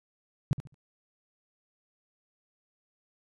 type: tone with echo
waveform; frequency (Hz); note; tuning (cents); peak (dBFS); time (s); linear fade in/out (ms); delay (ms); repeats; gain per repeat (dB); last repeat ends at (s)
sine; 138.59; C#3; 0; -20; 0.51-0.53; 0; 71; 3; -12; 0.743
effects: resampled to 24000 Hz